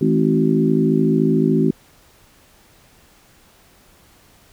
harmonic tone with a mistuned harmonic, 53.8 Hz, A1, 38 cents flat, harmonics 3 / 4 / 5 / 6 / 7, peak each -19 / -19 / -19 / -23 / -20 dBFS, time 0.01-1.71 s, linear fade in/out 5 ms, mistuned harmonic 5, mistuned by -27 cents, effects pink hiss -52 dBFS RMS until 4.52 s

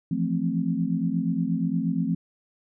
sine chord, F major seventh, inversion third, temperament equal with one note detuned, 166.15 / 174.61 / 220 / 261.6 Hz, E3 / F3 / A3 / C4, +14 / 0 / 0 / 0 cents, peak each -29 / -27 / -29 / -28 dBFS, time 0.11-2.15 s, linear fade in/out 5 ms, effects none

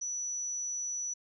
sine tone, 5920 Hz, F#8, in tune, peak -33 dBFS, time 0.01-1.14 s, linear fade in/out 10 ms, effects none

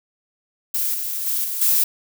violet noise with level steps, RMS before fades -22 / -26 / -22 / -26 / -17 dBFS, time 0.74-1.84 s, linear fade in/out 5 ms, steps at 0.94 / 1.26 / 1.44 / 1.61 s, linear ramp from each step 5 ms, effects none

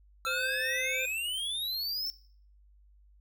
square exponential sweep, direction up, 1332 to 5430 Hz, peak -32 dBFS, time 0.25-2.1 s, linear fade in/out 0 ms
harmonic tone, 517 Hz, C5, 21 cents flat, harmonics 1 / 3 / 5 / 7, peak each -38 / -42 / -34 / -38 dBFS, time 0.26-1.06 s, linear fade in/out 10 ms
effects noise-tail reverb RT60 0.5 s tail -18 dB re dry + added 50 Hz sine -57 dBFS peak until 3.2 s

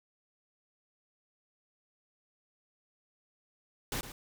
pink noise with echo, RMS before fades -35 dBFS, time 3.92-4.01 s, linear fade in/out 2 ms, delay 110 ms, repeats 1, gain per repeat -11 dB, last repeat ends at 4.12 s, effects none

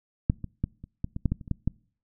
clicks, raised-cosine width 5 ms, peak -7 / -21 / -13 / -28 / -16 / -20 / -11 / -13 / -29 / -29 / -14 / -12 dBFS, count 12, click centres 0.299 / 0.443 / 0.64 / 0.84 / 1.044 / 1.164 / 1.257 / 1.32 / 1.412 / 1.478 / 1.513 / 1.676 s, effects noise-tail reverb RT60 0.5 s tail -26 dB re dry

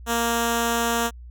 5% pulse tone with notch filter, 233.1 Hz, A#3, in tune, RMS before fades -23 dBFS, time 0.06-1.11 s, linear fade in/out 50 ms, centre 2200 Hz, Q 1.4, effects added 60 Hz sine -38 dBFS peak until 1.3 s

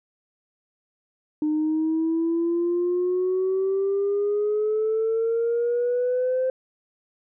sine exponential sweep, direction up, 303 to 520 Hz, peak -19 dBFS, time 1.42-6.5 s, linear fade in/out 2 ms, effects tanh soft clip ceiling -17 dBFS

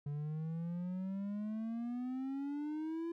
triangle exponential sweep, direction up, 143.1 to 339.6 Hz, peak -35 dBFS, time 0.06-3.12 s, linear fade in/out 5 ms, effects none

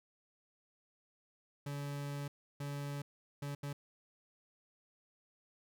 40% pulse tone bursts at uneven times, 142.8 Hz, D3, 48 cents flat, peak -38 dBFS, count 4, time 1.66-2.28 / 2.6-3.02 / 3.42-3.55 / 3.63-3.73 s, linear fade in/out 5 ms, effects none

